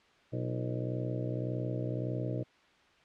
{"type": "harmonic tone with a mistuned harmonic", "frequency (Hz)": 61.74, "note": "B1", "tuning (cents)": 0, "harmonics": [2, 3, 4, 5, 6, 7, 8, 9, 10], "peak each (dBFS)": [-34, -43, -48, -40, -45, -45, -43, -45, -44], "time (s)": [0.32, 2.44], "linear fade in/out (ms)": 20, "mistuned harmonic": 6, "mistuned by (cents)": -79, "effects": ["white hiss -63 dBFS RMS until 3.04 s", "low-pass 3000 Hz 12 dB/octave"]}